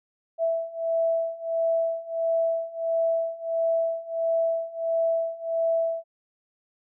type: beating tone pair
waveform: sine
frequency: 659.3 / 660.8 Hz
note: E5 / E5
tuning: 0 / +4 cents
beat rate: 1.5 Hz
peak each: -27 / -25 dBFS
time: 0.38-6.04 s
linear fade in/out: 50 ms
effects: none